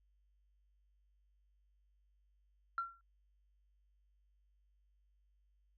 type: tone with exponential decay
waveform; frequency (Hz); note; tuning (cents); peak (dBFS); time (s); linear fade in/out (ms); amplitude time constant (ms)
sine; 1366; F6; -39; -31; 2.78-3.01; 1; 49
effects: tanh soft clip ceiling -28 dBFS + added 50 Hz sine -70 dBFS peak until 5.77 s